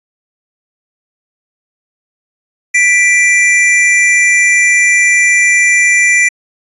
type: tone pair together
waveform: square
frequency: 1975.5 / 2359 Hz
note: B6 / D7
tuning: 0 / +7 cents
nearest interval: minor third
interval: 307 cents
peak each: -10 dBFS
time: 2.74-6.29 s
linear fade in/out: 10 ms
effects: resampled to 24000 Hz